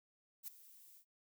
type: noise with ADSR envelope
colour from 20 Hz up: violet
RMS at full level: -44 dBFS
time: 0.43-1.05 s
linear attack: 47 ms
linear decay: 8 ms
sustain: -17 dB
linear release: 79 ms
effects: noise-tail reverb RT60 0.1 s tail -23 dB re dry